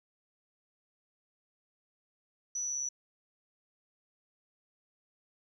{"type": "tone with amplitude modulation", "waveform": "sine", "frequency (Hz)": 5920, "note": "F#8", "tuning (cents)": 0, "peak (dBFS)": -30, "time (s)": [2.55, 2.89], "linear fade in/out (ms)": 5, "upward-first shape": "sine", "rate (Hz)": 138, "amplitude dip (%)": 50, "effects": ["11-bit"]}